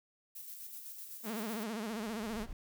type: noise with tremolo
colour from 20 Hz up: violet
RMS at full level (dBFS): -46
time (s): 0.35-1.64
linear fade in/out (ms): 10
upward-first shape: square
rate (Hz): 7.9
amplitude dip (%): 35
type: tone with vibrato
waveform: sawtooth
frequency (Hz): 219.2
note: A3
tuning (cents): -6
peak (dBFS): -33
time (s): 1.23-2.47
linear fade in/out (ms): 50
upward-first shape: sine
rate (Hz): 15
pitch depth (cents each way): 120
type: noise with exponential growth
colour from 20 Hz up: brown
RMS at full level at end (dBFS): -44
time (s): 1.56-2.53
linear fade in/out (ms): 2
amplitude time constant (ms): 210
effects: none